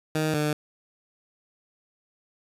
15% pulse tone pair in turn, 155.7 / 150.31 Hz, D#3 / D3, +2 / +41 cents, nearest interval minor second, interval 61 cents, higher first, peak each -17 dBFS, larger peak neither, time 0.15-0.34 / 0.34-0.53 s, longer neither, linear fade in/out 2 ms, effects resampled to 32000 Hz

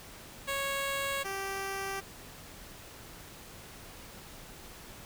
10% pulse tone pair in turn, 552 / 390.3 Hz, C#5 / G4, -7 / -8 cents, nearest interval tritone, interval 601 cents, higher first, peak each -23 / -26 dBFS, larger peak first, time 0.47-1.24 / 1.24-2.01 s, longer neither, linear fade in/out 20 ms, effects pink hiss -49 dBFS RMS until 5.05 s

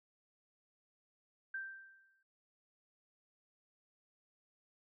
sine tone with exponential decay, 1568 Hz, G6, in tune, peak -37 dBFS, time 1.54-2.23 s, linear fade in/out 5 ms, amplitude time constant 150 ms, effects none

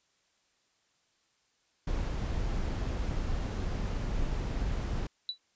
brown noise, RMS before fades -32 dBFS, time 1.87-5.07 s, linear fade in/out 5 ms
sine tone with exponential decay, 3950 Hz, B7, in tune, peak -27 dBFS, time 5.29-5.38 s, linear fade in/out 1 ms, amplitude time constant 19 ms
effects white hiss -72 dBFS RMS until 5.55 s + resampled to 16000 Hz

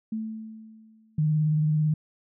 sine tone with exponential decay, 220 Hz, A3, in tune, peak -26 dBFS, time 0.12-1.37 s, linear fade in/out 5 ms, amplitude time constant 270 ms
sine tone with vibrato, 153.4 Hz, D#3, 24 cents flat, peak -20 dBFS, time 1.18-1.94 s, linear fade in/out 5 ms, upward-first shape sine, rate 18 Hz, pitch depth 29 cents each way
effects none

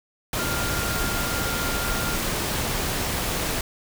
sine tone in noise, 1400 Hz, F6, 4 cents sharp, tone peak -31 dBFS, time 0.39-2.16 s, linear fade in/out 2 ms, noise pink, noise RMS -26 dBFS, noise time 0.33-3.61 s, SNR -8 dB, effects none

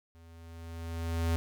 square tone with level ramp, 83 Hz, E2, 12 cents sharp, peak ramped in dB -54 to -26 dBFS, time 0.15-1.36 s, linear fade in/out 0 ms, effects none

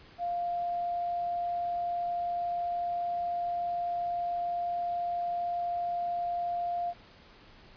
sine tone, 698.5 Hz, F5, in tune, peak -29 dBFS, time 0.18-6.94 s, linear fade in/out 50 ms, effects pink hiss -55 dBFS RMS until 7.76 s + resampled to 11025 Hz

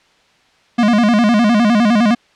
square tone with vibrato, 222.9 Hz, A3, 23 cents sharp, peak -10 dBFS, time 0.78-2.15 s, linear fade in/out 10 ms, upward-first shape square, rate 9.8 Hz, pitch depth 120 cents each way, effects white hiss -53 dBFS RMS until 2.35 s + low-pass 4000 Hz 12 dB/octave

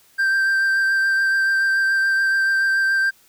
triangle tone with vibrato, 1572 Hz, G6, 4 cents sharp, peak -14 dBFS, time 0.18-3.11 s, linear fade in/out 20 ms, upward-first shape triangle, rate 7 Hz, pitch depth 17 cents each way, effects white hiss -55 dBFS RMS until 3.28 s

